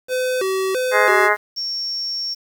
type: tone with vibrato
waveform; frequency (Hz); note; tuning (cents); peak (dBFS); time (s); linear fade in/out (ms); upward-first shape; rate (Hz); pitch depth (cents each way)
square; 440; A4; 0; -19; 0.08-1.3; 50; square; 1.5; 250
type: harmonic tone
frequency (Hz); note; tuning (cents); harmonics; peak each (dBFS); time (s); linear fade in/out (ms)
209; G#3; +11; 2 / 3 / 4 / 5 / 6 / 7 / 8 / 9 / 10; -22 / -22 / -22 / -22 / -22 / -22 / -22 / -22 / -22; 0.91-1.37; 50
type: tone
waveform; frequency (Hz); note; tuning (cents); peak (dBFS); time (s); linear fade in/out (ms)
sine; 5490; F8; -31; -22; 1.56-2.35; 20
effects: 7-bit